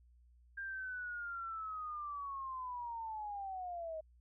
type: linear sweep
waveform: sine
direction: down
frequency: 1604 to 622.3 Hz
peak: -40 dBFS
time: 0.57-4.01 s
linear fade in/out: 10 ms
effects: added 60 Hz sine -62 dBFS peak until 4.2 s